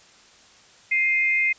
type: tone pair together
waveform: sine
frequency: 2102 / 2500 Hz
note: C7 / D#7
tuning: +7 / +8 cents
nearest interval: minor third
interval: 301 cents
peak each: -19 / -25 dBFS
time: 0.91-1.53 s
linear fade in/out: 10 ms
effects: white hiss -52 dBFS RMS until 1.58 s + resampled to 16000 Hz